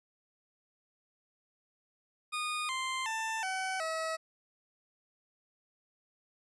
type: tone with pitch steps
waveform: 20% pulse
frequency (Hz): 1229 / 1045.5 / 889.3 / 756.5 / 643.6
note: D#6 / C6 / A5 / F#5 / E5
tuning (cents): -22 / -2 / +18 / +38 / -42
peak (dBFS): -28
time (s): 2.32-4.17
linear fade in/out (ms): 20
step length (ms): 370
effects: resampled to 24000 Hz